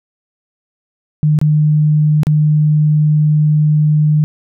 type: tone with dropouts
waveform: sine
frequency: 151.7 Hz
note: D#3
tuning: 44 cents flat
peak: -8 dBFS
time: 1.23-4.24 s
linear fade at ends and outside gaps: 0 ms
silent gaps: 1.389-1.414 / 2.233-2.269 s
effects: none

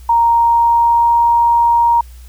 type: tone with pitch glide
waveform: sine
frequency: 932.3 to 938.8 Hz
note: A#5 to A#5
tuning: 0 to +12 cents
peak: -8 dBFS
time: 0.09-2.01 s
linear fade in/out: 5 ms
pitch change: +12 cents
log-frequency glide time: 0.24-1.27 s
effects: added 61 Hz sine -33 dBFS peak until 2.28 s + white hiss -48 dBFS RMS until 2.28 s

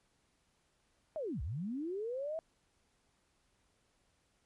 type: linear two-way sweep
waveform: sine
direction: down then up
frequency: 659.3 to 55.3 to 659.3 Hz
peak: -36 dBFS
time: 1.16-2.39 s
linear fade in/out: 0 ms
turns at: 1.42 s
effects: pink hiss -75 dBFS RMS until 4.45 s + resampled to 24000 Hz

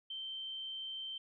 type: tone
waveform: sine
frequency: 3117 Hz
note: G7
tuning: 11 cents flat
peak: -40 dBFS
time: 0.1-1.18 s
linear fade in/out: 5 ms
effects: none

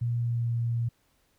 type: tone with pitch glide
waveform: sine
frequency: 118.8 to 117.44 Hz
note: A#2 to A#2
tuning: +33 to +13 cents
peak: -25 dBFS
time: 0.01-0.89 s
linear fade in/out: 10 ms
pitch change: -20 cents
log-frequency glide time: 0.18-0.52 s
effects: pink hiss -69 dBFS RMS until 1.38 s

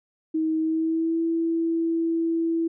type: tone with pitch glide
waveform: sine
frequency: 317.3 to 330.4 Hz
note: D#4 to E4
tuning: +34 to +4 cents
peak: -21 dBFS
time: 0.34-2.68 s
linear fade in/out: 10 ms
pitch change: +70 cents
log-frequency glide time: 0.59-1.21 s
effects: none

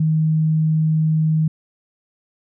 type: tone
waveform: sine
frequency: 157.3 Hz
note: D#3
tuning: 19 cents sharp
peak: -14 dBFS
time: 0-1.48 s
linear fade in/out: 5 ms
effects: none

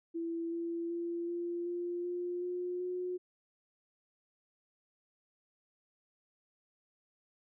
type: tone with pitch steps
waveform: sine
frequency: 333.7 / 337.6 / 341.5 / 345.5 / 349.5 / 353.5 / 357.7 / 361.8 Hz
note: E4 / E4 / F4 / F4 / F4 / F4 / F4 / F#4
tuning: +21 / +41 / -39 / -19 / +1 / +21 / +41 / -39 cents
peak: -34 dBFS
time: 0.14-3.18 s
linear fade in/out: 20 ms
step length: 380 ms
effects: none

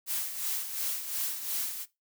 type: noise with tremolo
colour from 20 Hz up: blue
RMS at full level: -31 dBFS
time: 0.06-1.86 s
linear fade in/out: 50 ms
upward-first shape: sine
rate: 2.8 Hz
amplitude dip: 60%
effects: noise-tail reverb RT60 0.2 s tail -18 dB re dry

